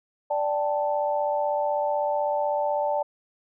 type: chord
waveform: sine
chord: D suspended fourth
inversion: none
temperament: equal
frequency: 587.3 / 784 / 880 Hz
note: D5 / G5 / A5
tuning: 0 / 0 / 0 cents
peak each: -25 / -30 / -27 dBFS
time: 0.3-3.03 s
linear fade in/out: 10 ms
effects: none